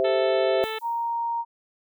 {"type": "chord", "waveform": "sine", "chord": "C major", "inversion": "second", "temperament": "equal", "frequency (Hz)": [392, 523.3, 659.3], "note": ["G4", "C5", "E5"], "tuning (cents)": [0, 0, 0], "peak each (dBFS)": -24, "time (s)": [0, 0.64], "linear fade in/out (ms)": 0}
{"type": "harmonic tone", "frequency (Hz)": 440, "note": "A4", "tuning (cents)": 0, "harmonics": [1, 2, 3, 4, 5, 6, 7, 8, 9], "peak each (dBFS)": [-32, -35, -37, -38, -39, -40, -40, -41, -42], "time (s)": [0.04, 0.79], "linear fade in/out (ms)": 10}
{"type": "noise with exponential decay", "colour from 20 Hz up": "violet", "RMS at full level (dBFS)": -43, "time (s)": [0.63, 1.32], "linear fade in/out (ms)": 5, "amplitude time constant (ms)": 150}
{"type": "tone", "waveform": "sine", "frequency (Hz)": 932.3, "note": "A#5", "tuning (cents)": 0, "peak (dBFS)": -24, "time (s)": [0.81, 1.45], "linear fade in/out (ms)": 50}
{"effects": []}